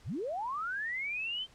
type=linear sweep; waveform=sine; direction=up; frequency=37.58 to 3145 Hz; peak=-33 dBFS; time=0.04-1.47 s; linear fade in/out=50 ms; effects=pink hiss -61 dBFS RMS until 1.54 s + low-pass 8000 Hz 12 dB/octave